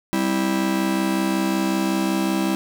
45% pulse chord, C major, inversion second, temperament just, 196.22 / 261.6 / 327 Hz, G3 / C4 / E4, +2 / 0 / -14 cents, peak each -23 / -27 / -23 dBFS, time 0.13-2.55 s, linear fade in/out 0 ms, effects none

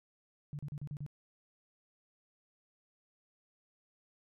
sine tone bursts, 145.7 Hz, D3, 13 cents flat, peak -38 dBFS, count 6, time 0.53-1.064 s, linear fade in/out 0 ms, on 59 ms, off 36 ms, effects none

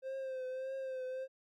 triangle tone with vibrato, 523.3 Hz, C5, in tune, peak -36 dBFS, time 0.02-1.28 s, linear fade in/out 50 ms, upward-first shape triangle, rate 1.7 Hz, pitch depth 46 cents each way, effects none

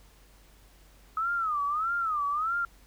sine tone with vibrato, 1263 Hz, D#6, 26 cents sharp, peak -26 dBFS, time 1.17-2.65 s, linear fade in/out 2 ms, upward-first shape sine, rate 1.6 Hz, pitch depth 180 cents each way, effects added 48 Hz sine -56 dBFS peak until 2.86 s + pink hiss -60 dBFS RMS until 2.86 s

